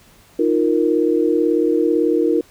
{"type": "chord", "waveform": "sine", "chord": "Eb suspended second", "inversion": "none", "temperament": "equal", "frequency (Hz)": [311.1, 349.2, 466.2], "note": ["Eb4", "F4", "Bb4"], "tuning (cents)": [0, 0, 0], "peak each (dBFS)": -18, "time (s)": [0.39, 2.41], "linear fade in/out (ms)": 5, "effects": ["pink hiss -50 dBFS RMS until 2.5 s"]}